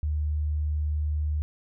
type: tone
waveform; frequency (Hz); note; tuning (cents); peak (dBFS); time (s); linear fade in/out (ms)
sine; 75.4; D2; +46; -24; 0.03-1.42; 0
effects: none